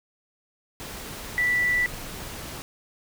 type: tone in noise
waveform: sine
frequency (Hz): 1967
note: B6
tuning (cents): -7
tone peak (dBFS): -20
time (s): 1.38-1.86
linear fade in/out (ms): 0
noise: pink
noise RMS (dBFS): -37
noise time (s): 0.8-2.62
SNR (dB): +14
effects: none